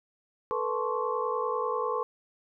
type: tone cluster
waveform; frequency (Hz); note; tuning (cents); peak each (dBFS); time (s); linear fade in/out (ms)
sine; 441.3 / 491.6 / 874 / 1055 / 1125; A4 / B4 / A5 / C6 / C#6; +5 / -8 / -12 / +14 / +25; -33 / -32 / -37 / -33 / -34; 0.51-2.03; 0
effects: none